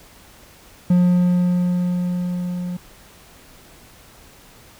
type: tone with level ramp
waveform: triangle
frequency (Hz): 178.3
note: F3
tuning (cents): +36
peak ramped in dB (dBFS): -9 to -22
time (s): 0.9-2.77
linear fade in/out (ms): 5
effects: pink hiss -47 dBFS RMS until 4.79 s